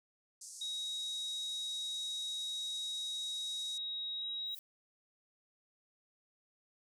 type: band-pass noise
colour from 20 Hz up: pink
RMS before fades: -50 dBFS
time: 0.41-3.78 s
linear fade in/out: 5 ms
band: 5300 to 10000 Hz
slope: 48 dB/octave
type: tone with pitch glide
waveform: sine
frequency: 3800 to 3826 Hz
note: A#7 to A#7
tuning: +33 to +44 cents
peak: -37 dBFS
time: 0.61-4.55 s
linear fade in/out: 5 ms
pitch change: +11 cents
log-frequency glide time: 4.16-4.25 s
type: noise with exponential growth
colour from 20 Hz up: violet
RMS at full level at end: -46 dBFS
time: 4.4-4.59 s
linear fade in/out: 1 ms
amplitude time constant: 41 ms
effects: none